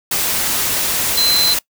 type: tone in noise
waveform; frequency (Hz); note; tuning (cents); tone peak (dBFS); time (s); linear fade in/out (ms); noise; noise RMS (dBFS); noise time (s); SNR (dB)
sine; 4073; C8; -47; -13; 1.17-1.54; 5; white; -18; 0.11-1.59; +2
effects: noise-tail reverb RT60 0.1 s tail -22 dB re dry